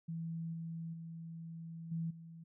sine tone with level steps, 164.81 Hz, E3, in tune, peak -38 / -40 / -44 / -35 / -49 dBFS, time 0.08-2.44 s, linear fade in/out 10 ms, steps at 0.53 / 0.93 / 1.91 / 2.1 s, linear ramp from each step 10 ms, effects none

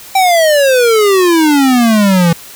square exponential sweep, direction down, 784 to 164.81 Hz, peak -7 dBFS, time 0.15-2.33 s, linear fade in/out 5 ms, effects white hiss -33 dBFS RMS until 2.55 s

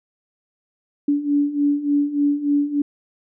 sine beating tone pair, 286.1 / 289.5 Hz, D4 / D4, -45 / -25 cents, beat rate 3.4 Hz, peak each -22 / -18 dBFS, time 1.08-2.82 s, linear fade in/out 5 ms, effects none

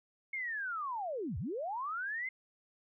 sine linear two-way sweep, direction down then up, 2185 to 67.5 to 2110 Hz, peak -35 dBFS, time 0.33-2.29 s, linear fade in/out 5 ms, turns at 1.38 s, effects none

